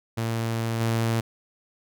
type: tone with level steps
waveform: sawtooth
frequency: 114.2 Hz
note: A#2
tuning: 35 cents flat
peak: -21 / -18 dBFS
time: 0.17-1.21 s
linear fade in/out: 10 ms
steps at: 0.8 s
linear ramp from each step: 10 ms
effects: none